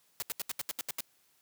white noise bursts, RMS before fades -35 dBFS, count 9, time 0.2-1.006 s, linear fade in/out 0 ms, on 22 ms, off 76 ms, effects white hiss -69 dBFS RMS until 1.41 s + high-pass 80 Hz 12 dB/octave

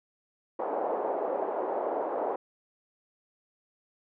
white band-pass noise, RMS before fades -31 dBFS, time 0.59-2.36 s, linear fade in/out 5 ms, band 380 to 760 Hz, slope 24 dB/octave, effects none

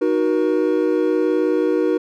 triangle chord, D# minor, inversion none, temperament equal with one note detuned, 311.1 / 370 / 476.2 Hz, D#4 / F#4 / A#4, 0 / 0 / +37 cents, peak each -18 dBFS, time 0.01-1.98 s, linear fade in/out 10 ms, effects none

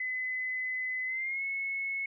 sine tone with pitch glide, 2022 to 2192 Hz, B6 to C#7, +40 to -20 cents, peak -31 dBFS, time 0-2.06 s, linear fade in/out 5 ms, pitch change +140 cents, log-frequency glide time 1.06-1.43 s, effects none

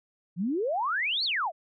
sine exponential two-way sweep, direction up then down, 160 to 4628 to 594 Hz, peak -25 dBFS, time 0.36-1.52 s, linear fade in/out 50 ms, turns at 1.24 s, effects MP3 48 kbps

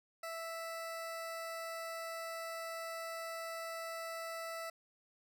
20% pulse tone, 659.3 Hz, E5, in tune, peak -36 dBFS, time 0.23-4.7 s, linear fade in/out 5 ms, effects none

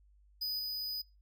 square tone with level steps, 4978 Hz, D#8, in tune, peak -34 / -36 dBFS, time 0.41-1.02 s, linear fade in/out 10 ms, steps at 0.59 s, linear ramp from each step 2 ms, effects noise-tail reverb RT60 0.3 s tail -26 dB re dry + added 50 Hz sine -61 dBFS peak until 1.21 s

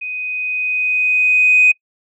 sine tone with level ramp, 2500 Hz, D#7, 8 cents sharp, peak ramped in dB -23 to -6 dBFS, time 0.01-1.72 s, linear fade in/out 10 ms, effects noise-tail reverb RT60 0.1 s tail -24 dB re dry + tanh soft clip ceiling -2 dBFS

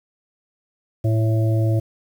harmonic tone, 110.8 Hz, A2, 13 cents sharp, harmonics 1 / 3 / 5 / 6, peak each -16 / -26 / -30 / -32 dBFS, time 1.04-1.8 s, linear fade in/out 10 ms, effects 8-bit

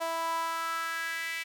sawtooth tone with high-pass filter sweep, 329.6 Hz, E4, in tune, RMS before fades -33 dBFS, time 0-1.44 s, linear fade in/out 20 ms, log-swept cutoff 760 to 2200 Hz, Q 4.4, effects none

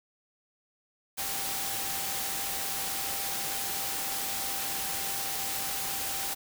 sine tone in noise, 785 Hz, G5, 2 cents sharp, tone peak -42 dBFS, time 1.17-6.35 s, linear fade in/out 20 ms, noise white, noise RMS -33 dBFS, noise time 1.17-6.35 s, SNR -12 dB, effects none

